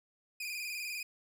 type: tone with vibrato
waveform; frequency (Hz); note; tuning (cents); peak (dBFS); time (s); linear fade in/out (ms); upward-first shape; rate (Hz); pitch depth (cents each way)
sawtooth; 2435; D#7; -38; -34; 0.4-1.03; 5; square; 20; 50
effects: none